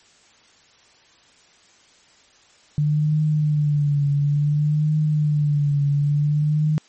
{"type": "tone with vibrato", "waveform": "sine", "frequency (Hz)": 148, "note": "D3", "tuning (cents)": 14, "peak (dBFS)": -16, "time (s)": [2.78, 6.78], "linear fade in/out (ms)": 0, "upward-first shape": "triangle", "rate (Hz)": 0.57, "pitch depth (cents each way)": 69, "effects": ["white hiss -54 dBFS RMS until 6.88 s", "MP3 32 kbps"]}